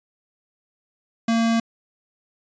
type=tone; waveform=square; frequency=228.6 Hz; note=A#3; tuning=34 cents flat; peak=-18 dBFS; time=1.28-1.6 s; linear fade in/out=5 ms; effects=resampled to 16000 Hz